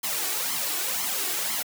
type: noise with flanger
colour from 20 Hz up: white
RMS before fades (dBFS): -28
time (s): 0.03-1.63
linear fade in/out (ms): 10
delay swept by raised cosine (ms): 0.94 to 2.74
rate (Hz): 2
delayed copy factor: +0.7
effects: high-pass 200 Hz 12 dB/octave